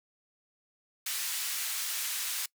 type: band-pass noise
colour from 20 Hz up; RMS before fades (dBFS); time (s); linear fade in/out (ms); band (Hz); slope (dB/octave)
white; -34; 1.06-2.46; 5; 1500 to 15000; 12
effects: noise-tail reverb RT60 0.1 s tail -23 dB re dry

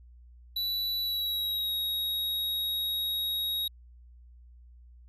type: tone with pitch glide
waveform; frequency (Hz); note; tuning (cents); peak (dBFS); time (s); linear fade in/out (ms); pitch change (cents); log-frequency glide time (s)
square; 3951 to 3788; B7 to A#7; 0 to +27; -29; 0.56-3.68; 5; -73; 1.01-1.72
effects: added 60 Hz sine -50 dBFS peak until 5.08 s

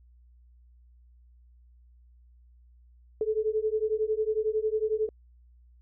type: beating tone pair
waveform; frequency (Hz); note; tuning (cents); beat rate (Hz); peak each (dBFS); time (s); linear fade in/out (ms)
sine; 428.4 / 439.4; A4 / A4; -46 / -2; 11; -28; 3.21-5.09; 2
effects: added 60 Hz sine -54 dBFS peak until 5.81 s

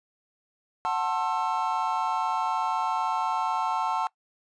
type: chord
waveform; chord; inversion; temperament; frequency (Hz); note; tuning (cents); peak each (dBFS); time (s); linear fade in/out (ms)
triangle; F# half-diminished seventh; none; just; 740 / 888 / 1065.6 / 1332; F#5 / A5 / C6 / E6; 0 / +16 / +31 / +18; -29 / -26 / -29 / -31; 0.85-4.07; 0
effects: noise-tail reverb RT60 0.1 s tail -21 dB re dry + resampled to 22050 Hz

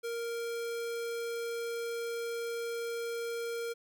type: tone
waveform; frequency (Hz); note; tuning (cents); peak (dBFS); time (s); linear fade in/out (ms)
square; 466.2; A#4; 0; -35; 0.03-3.74; 20
effects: none

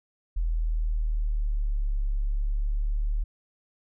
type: linear two-way sweep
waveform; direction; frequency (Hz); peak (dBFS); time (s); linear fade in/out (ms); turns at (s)
sine; down then up; 41.2 to 35.05 to 37.31; -23; 0.36-3.24; 10; 1.99
effects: none

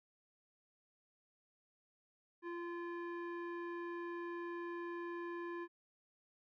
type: tone with low-pass filter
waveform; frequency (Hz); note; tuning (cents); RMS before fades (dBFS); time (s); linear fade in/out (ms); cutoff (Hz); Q
square; 344.5; F4; -24; -44; 2.42-5.68; 50; 1600; 2
effects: none

